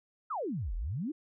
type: exponential two-way sweep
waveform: sine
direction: down then up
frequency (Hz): 1397 to 37.31 to 339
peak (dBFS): -32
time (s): 0.3-1.12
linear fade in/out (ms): 10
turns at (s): 0.75
effects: none